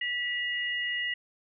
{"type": "tone pair together", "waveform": "sine", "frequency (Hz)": [1955.7, 2859], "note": ["B6", "F7"], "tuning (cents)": [-17, 40], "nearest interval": "perfect fifth", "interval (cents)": 657, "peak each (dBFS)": [-30, -33], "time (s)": [0.01, 1.14], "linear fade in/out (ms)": 5, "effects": []}